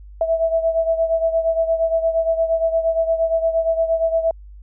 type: beating tone pair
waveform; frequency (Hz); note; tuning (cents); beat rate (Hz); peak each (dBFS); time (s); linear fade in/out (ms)
sine; 654 / 662.6; E5 / E5; -14 / +9; 8.6; -17 / -22; 0.21-4.31; 2
effects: added 50 Hz sine -37 dBFS peak until 4.62 s